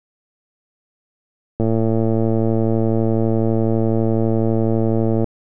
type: click train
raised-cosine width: 2 ms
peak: -6 dBFS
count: 409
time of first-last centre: 1.6-5.243 s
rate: 112 Hz
effects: none